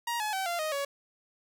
sawtooth tone with pitch steps, 944 / 850.8 / 766.8 / 691 / 622.8 / 561.3 Hz, A#5 / G#5 / G5 / F5 / D#5 / C#5, +22 / +42 / -38 / -19 / +2 / +22 cents, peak -26 dBFS, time 0.07-0.85 s, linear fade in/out 5 ms, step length 130 ms, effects none

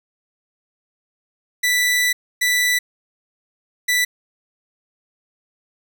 sawtooth tone bursts at uneven times, 1975.5 Hz, B6, in tune, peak -12 dBFS, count 3, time 1.63-2.13 / 2.41-2.79 / 3.88-4.05 s, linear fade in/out 10 ms, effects none

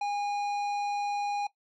sine tone with tanh clipping, 817 Hz, G#5, 29 cents flat, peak -30 dBFS, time 0.01-1.47 s, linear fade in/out 5 ms, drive 12 dB, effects noise-tail reverb RT60 0.1 s tail -17 dB re dry

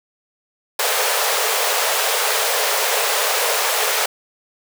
pink high-pass noise, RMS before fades -19 dBFS, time 0.79-4.06 s, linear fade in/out 5 ms, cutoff 420 Hz, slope 96 dB/octave, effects none

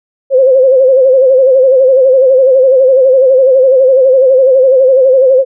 sine tone with vibrato, 524 Hz, C5, 2 cents sharp, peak -3 dBFS, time 0.3-5.45 s, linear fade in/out 50 ms, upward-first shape sine, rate 12 Hz, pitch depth 73 cents each way, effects none

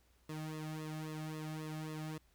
sawtooth tone with flanger, 155.56 Hz, D#3, in tune, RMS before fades -43 dBFS, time 0.29-2.18 s, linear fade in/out 5 ms, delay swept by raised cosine 1.3 to 2.08 ms, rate 3.7 Hz, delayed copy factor -0.95, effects added 60 Hz sine -69 dBFS peak until 2.34 s + pink hiss -73 dBFS RMS until 2.34 s

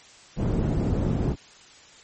white low-pass noise, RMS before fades -24 dBFS, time 0.36-1.36 s, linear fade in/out 50 ms, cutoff 230 Hz, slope 12 dB/octave, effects white hiss -50 dBFS RMS until 2.03 s + MP3 32 kbps

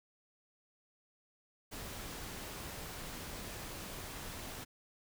pink noise, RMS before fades -45 dBFS, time 1.71-4.65 s, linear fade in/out 20 ms, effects none

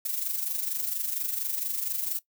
violet noise with amplitude modulation, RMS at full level -28 dBFS, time 0.05-2.19 s, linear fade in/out 5 ms, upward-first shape sine, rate 24.3 Hz, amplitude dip 60%, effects noise-tail reverb RT60 0.1 s tail -17 dB re dry

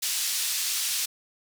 pink band-pass noise, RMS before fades -28 dBFS, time 0.02-1.06 s, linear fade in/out 10 ms, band 3800 to 14000 Hz, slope 12 dB/octave, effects none

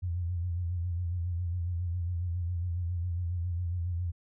sine tone with vibrato, 87.31 Hz, F2, in tune, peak -29 dBFS, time 0.02-4.12 s, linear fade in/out 20 ms, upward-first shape sine, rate 7.3 Hz, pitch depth 66 cents each way, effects none

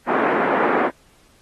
pink band-pass noise, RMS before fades -19 dBFS, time 0.06-0.91 s, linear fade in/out 50 ms, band 260 to 1700 Hz, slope 24 dB/octave, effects pink hiss -56 dBFS RMS until 1.41 s + AAC 32 kbps

